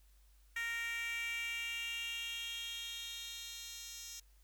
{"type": "tone with high-pass filter sweep", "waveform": "10% pulse", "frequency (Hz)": 464.2, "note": "A#4", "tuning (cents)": -7, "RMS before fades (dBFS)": -42, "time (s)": [0.56, 4.2], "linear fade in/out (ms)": 5, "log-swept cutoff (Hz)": [1900, 4900], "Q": 4.3, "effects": ["added 50 Hz sine -62 dBFS peak until 4.43 s", "white hiss -73 dBFS RMS until 4.43 s"]}